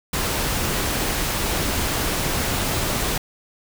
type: noise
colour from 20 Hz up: pink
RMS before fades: -23 dBFS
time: 0.13-3.18 s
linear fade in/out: 5 ms
effects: none